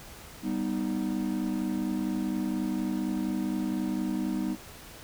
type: chord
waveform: triangle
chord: G augmented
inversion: none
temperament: equal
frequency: 196 / 246.9 / 311.1 Hz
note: G3 / B3 / D#4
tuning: 0 / 0 / 0 cents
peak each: -30 dBFS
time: 0.42-4.57 s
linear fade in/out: 50 ms
effects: pink hiss -47 dBFS RMS until 5.03 s